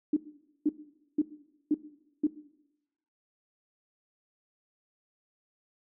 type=tone bursts; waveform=sine; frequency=300 Hz; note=D4; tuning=37 cents sharp; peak=-21 dBFS; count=5; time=0.13-2.27 s; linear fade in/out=5 ms; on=36 ms; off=490 ms; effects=noise-tail reverb RT60 0.9 s tail -17 dB re dry